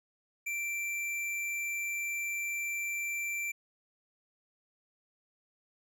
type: tone with hard clipping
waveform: sine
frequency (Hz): 2349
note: D7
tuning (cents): 0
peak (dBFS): -34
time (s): 0.46-3.52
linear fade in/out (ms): 10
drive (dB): 13
effects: none